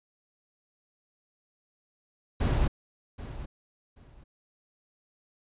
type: noise with echo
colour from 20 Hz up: brown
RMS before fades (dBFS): -25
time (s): 2.4-2.68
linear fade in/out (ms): 10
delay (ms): 780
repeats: 2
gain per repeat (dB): -14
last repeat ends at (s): 4.24
effects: resampled to 8000 Hz